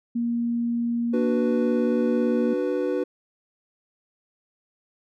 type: tone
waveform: sine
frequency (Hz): 235.7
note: A#3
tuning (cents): +19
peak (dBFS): -22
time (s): 0.15-2.54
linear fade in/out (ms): 10
type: chord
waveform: triangle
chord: B minor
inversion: first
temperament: equal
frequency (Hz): 293.7 / 370 / 493.9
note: D4 / F#4 / B4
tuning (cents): 0 / 0 / 0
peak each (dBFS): -26 / -25 / -24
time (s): 1.13-3.04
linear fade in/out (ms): 10
effects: none